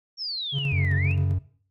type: exponential two-way sweep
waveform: sine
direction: down then up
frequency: 5588 to 1760 to 2872 Hz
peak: -28 dBFS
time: 0.17-1.16 s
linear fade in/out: 50 ms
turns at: 0.95 s
type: tone with tremolo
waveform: triangle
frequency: 138.9 Hz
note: C#3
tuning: 4 cents sharp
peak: -20 dBFS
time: 0.52-1.36 s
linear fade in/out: 50 ms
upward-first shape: square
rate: 7.6 Hz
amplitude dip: 45%
type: tone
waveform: triangle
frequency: 92.6 Hz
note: F#2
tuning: 2 cents sharp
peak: -20 dBFS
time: 0.72-1.39 s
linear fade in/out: 10 ms
effects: noise-tail reverb RT60 0.5 s tail -17 dB re dry + tanh soft clip ceiling -10 dBFS